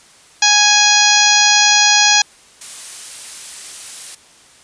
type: harmonic tone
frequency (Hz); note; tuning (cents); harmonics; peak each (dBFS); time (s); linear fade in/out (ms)
830.6; G#5; 0; 1 / 2 / 3 / 4 / 5 / 6 / 7 / 8; -17 / -17 / -17 / -17 / -17 / -17 / -17 / -17; 0.42-2.22; 5
type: noise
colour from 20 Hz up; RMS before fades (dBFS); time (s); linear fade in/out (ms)
blue; -28; 2.61-4.15; 5
effects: white hiss -46 dBFS RMS until 4.63 s + resampled to 22050 Hz

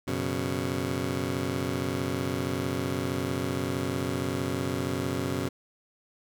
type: chord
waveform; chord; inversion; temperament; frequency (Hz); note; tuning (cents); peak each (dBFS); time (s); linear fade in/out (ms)
15% pulse; F# suspended fourth; none; just; 92.5 / 123.33 / 138.75; F#2 / B2 / C#3; 0 / -2 / +2; -27; 0.07-5.49; 10
effects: none

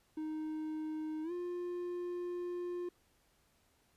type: tone with pitch glide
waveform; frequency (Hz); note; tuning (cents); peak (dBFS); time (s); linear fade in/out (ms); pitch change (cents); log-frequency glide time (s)
triangle; 311.1 to 353.3; D#4 to F4; 0 to +20; -35; 0.17-2.89; 5; +220; 1.23-1.32
effects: pink hiss -72 dBFS RMS until 3.96 s + resampled to 32000 Hz

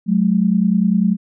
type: tone pair together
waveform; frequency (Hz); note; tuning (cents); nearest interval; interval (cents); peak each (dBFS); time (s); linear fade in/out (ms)
sine; 185 / 215.1; F#3 / A3; 0 / -39; minor third; 261; -15; 0.06-1.17; 50
effects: none

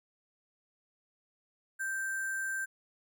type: tone with sample-and-hold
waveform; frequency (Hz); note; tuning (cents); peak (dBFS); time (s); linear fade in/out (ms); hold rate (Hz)
sine; 1568; G6; 0; -32; 1.79-2.66; 20; 8820
effects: none

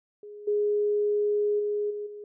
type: tone with level steps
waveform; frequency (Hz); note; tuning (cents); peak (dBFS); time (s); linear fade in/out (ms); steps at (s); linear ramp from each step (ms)
sine; 415.3; G#4; 0; -40 / -22 / -25 / -31 / -38; 0.23-2.24; 2; 0.47 / 1.59 / 1.9 / 2.06; 10
effects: none

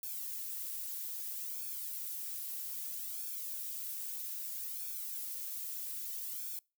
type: noise with flanger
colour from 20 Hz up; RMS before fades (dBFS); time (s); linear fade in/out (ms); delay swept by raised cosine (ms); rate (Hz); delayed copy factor
violet; -41; 0.03-6.59; 2; 1 to 3; 0.62; -0.95
effects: noise-tail reverb RT60 0.3 s tail -26 dB re dry

